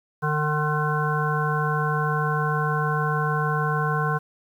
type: harmonic tone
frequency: 151.1 Hz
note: D3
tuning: 50 cents sharp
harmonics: 1 / 3 / 5 / 7 / 9 / 10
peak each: -24 / -30 / -31 / -27 / -34 / -29 dBFS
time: 0.22-4.19 s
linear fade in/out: 20 ms
effects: 9-bit